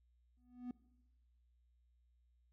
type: tone with exponential growth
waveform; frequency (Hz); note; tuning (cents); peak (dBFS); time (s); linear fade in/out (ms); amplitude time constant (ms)
triangle; 246.9; B3; 0; -37; 0.37-0.71; 2; 72
effects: noise-tail reverb RT60 1.0 s tail -20 dB re dry + added 60 Hz sine -70 dBFS peak until 2.52 s